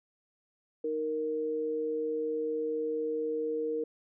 sine tone pair together, 310.3 / 465.9 Hz, D#4 / A#4, -5 / -1 cents, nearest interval perfect fifth, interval 704 cents, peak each -37 / -30 dBFS, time 0.84-3.84 s, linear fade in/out 5 ms, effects none

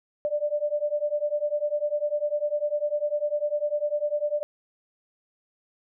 sine beating tone pair, 587.3 / 597.3 Hz, D5 / D5, 0 / +29 cents, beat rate 10 Hz, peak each -27 dBFS, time 0.25-4.43 s, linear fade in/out 0 ms, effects none

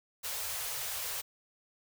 white band-stop noise, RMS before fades -37 dBFS, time 0.23-1.22 s, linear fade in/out 20 ms, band 140 to 420 Hz, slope 96 dB/octave, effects none

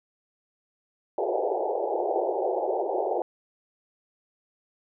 pink band-pass noise, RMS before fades -27 dBFS, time 1.18-3.22 s, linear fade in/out 2 ms, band 350 to 860 Hz, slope 96 dB/octave, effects none

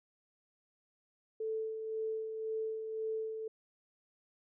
sine tone with tremolo, 440.6 Hz, A4, 2 cents sharp, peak -33 dBFS, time 1.4-3.48 s, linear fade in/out 5 ms, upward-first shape sine, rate 1.9 Hz, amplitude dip 45%, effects none

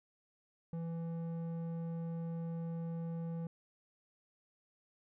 square tone with low-pass filter, 166.4 Hz, E3, 17 cents sharp, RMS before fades -40 dBFS, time 0.73-3.47 s, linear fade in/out 2 ms, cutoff 600 Hz, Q 0.62, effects none

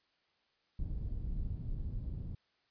pink low-pass noise, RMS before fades -38 dBFS, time 0.79-2.35 s, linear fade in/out 5 ms, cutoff 120 Hz, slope 12 dB/octave, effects white hiss -75 dBFS RMS until 2.7 s + resampled to 11025 Hz

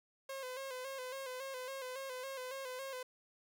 sawtooth tone with vibrato, 523.3 Hz, C5, in tune, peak -38 dBFS, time 0.29-3.03 s, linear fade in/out 5 ms, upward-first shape square, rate 3.6 Hz, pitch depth 54 cents each way, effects none

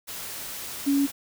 sine tone in noise, 280 Hz, C#4, 18 cents sharp, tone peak -19 dBFS, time 0.86-1.07 s, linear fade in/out 20 ms, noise white, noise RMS -36 dBFS, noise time 0.07-1.12 s, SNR +14 dB, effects none

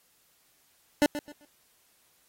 25% pulse tone with echo, 293.7 Hz, D4, in tune, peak -15 dBFS, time 1.02-1.06 s, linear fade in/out 0 ms, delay 130 ms, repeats 3, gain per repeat -12 dB, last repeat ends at 1.45 s, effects white hiss -66 dBFS RMS until 2.28 s + AAC 48 kbps

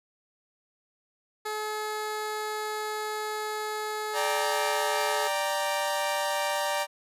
15% pulse tone, 427.3 Hz, G#4, 49 cents sharp, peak -24 dBFS, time 1.45-5.28 s, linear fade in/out 10 ms
sawtooth chord, G minor, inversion second, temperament equal, 587.3 / 784 / 932.3 Hz, D5 / G5 / Bb5, 0 / 0 / 0 cents, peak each -26 / -29 / -27 dBFS, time 4.13-6.87 s, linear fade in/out 50 ms
effects resampled to 32000 Hz

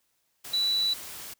sine tone in noise, 3951 Hz, B7, in tune, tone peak -23 dBFS, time 0.53-0.94 s, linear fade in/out 10 ms, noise white, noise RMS -41 dBFS, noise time 0.44-1.34 s, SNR +15 dB, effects white hiss -73 dBFS RMS until 1.39 s

